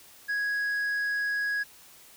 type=tone with tanh clipping; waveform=triangle; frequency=1661 Hz; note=G#6; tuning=in tune; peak=-27 dBFS; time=0.28-1.64 s; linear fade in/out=20 ms; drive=8 dB; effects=white hiss -53 dBFS RMS until 2.16 s